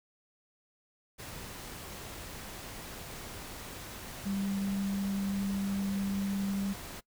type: tone in noise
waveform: sine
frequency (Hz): 197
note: G3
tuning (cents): +9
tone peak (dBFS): -30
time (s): 4.25-6.74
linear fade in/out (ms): 20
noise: pink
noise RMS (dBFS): -44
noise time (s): 1.18-7.01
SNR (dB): +11
effects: noise-tail reverb RT60 0.1 s tail -22 dB re dry